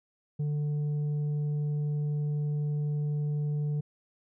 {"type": "tone with tanh clipping", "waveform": "sine", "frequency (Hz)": 148, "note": "D3", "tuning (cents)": 14, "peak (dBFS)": -28, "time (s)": [0.39, 3.81], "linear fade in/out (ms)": 10, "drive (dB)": 4, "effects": []}